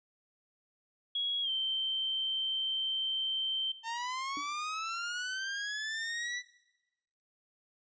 sine tone with pitch glide, 3322 to 3117 Hz, G#7 to G7, 0 to -11 cents, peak -30 dBFS, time 1.15-3.72 s, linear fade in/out 5 ms, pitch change -111 cents, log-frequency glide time 1.42-1.5 s
sawtooth linear sweep, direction up, 896 to 1980 Hz, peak -31 dBFS, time 3.83-6.43 s, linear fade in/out 50 ms
sine tone with exponential decay, 293.7 Hz, D4, in tune, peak -38 dBFS, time 4.37-4.5 s, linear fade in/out 1 ms, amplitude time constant 28 ms
effects noise-tail reverb RT60 1.0 s tail -20 dB re dry + resampled to 16000 Hz

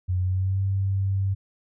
sine tone with pitch glide, 91.2 to 97.18 Hz, F#2 to G2, -24 to -15 cents, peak -21 dBFS, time 0.08-1.35 s, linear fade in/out 20 ms, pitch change +109 cents, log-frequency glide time 0.2-0.61 s, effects none

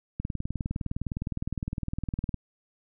click train, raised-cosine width 5 ms, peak -18 dBFS, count 43, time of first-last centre 0.2-2.343 s, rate 19.6 Hz, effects none

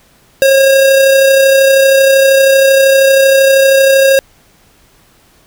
square tone with amplitude modulation, 541 Hz, C#5, 42 cents flat, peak -4 dBFS, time 0.42-4.19 s, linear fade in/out 0 ms, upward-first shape sine, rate 32.8 Hz, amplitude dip 30%, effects pink hiss -48 dBFS RMS until 5.46 s

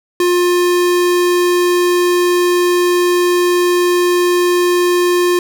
square tone, 354.4 Hz, F4, 25 cents sharp, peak -11 dBFS, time 0.2-5.39 s, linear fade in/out 2 ms, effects none

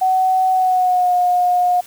sine tone with pitch glide, 750 to 717.8 Hz, F#5 to F5, +23 to +47 cents, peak -12 dBFS, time 0.01-1.81 s, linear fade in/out 10 ms, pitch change -76 cents, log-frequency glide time 0.51-1.14 s, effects white hiss -42 dBFS RMS until 1.86 s

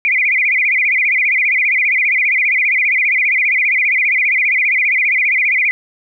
sine tone with vibrato, 2217 Hz, C#7, in tune, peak -11 dBFS, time 0.05-5.71 s, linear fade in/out 0 ms, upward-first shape sine, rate 15 Hz, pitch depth 180 cents each way, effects none

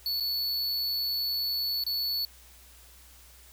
square tone with dropouts, 4435 Hz, C#8, in tune, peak -28 dBFS, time 0.06-2.25 s, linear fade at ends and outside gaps 1 ms, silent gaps 0.2-0.206 / 1.838-1.865 s, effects added 61 Hz sine -55 dBFS peak until 3.52 s + white hiss -55 dBFS RMS until 3.52 s

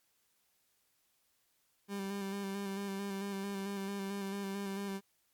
30% pulse tone with vibrato, 197.5 Hz, G3, 13 cents sharp, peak -34 dBFS, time 1.88-5.01 s, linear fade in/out 50 ms, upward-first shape square, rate 4.5 Hz, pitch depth 23 cents each way, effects white hiss -75 dBFS RMS until 5.33 s + MP3 96 kbps

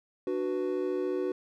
triangle chord, B minor, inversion first, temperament just, 296.3 / 370.4 / 493.9 Hz, D4 / F#4 / B4, +15 / +2 / 0 cents, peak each -33 / -28 / -33 dBFS, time 0.27-1.32 s, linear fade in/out 2 ms, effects none

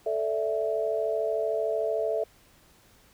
sine chord, A suspended fourth, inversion none, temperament just, 440 / 586.7 / 660 Hz, A4 / D5 / E5, 0 / -2 / +2 cents, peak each -29 / -32 / -28 dBFS, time 0.06-2.24 s, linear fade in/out 5 ms, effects pink hiss -59 dBFS RMS until 3.13 s

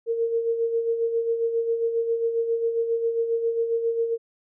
sine tone with tremolo, 460.6 Hz, A#4, 21 cents flat, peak -19 dBFS, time 0.06-4.18 s, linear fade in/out 50 ms, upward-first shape sine, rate 7.4 Hz, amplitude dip 55%, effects none

